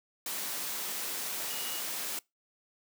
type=tone in noise; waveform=sine; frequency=2885 Hz; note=F#7; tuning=44 cents flat; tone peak=-43 dBFS; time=1.5-1.8 s; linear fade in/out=2 ms; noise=white; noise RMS=-36 dBFS; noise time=0.26-2.19 s; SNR=-10 dB; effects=noise-tail reverb RT60 0.2 s tail -24 dB re dry + high-pass 200 Hz 12 dB/octave